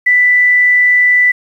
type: tone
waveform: sine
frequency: 1982 Hz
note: B6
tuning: 6 cents sharp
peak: -6 dBFS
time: 0.06-1.32 s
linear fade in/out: 10 ms
effects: 7-bit